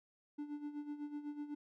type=tone with tremolo; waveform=triangle; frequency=293.7 Hz; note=D4; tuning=in tune; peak=-37 dBFS; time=0.38-1.55 s; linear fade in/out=10 ms; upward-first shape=sine; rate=8 Hz; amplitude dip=70%; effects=none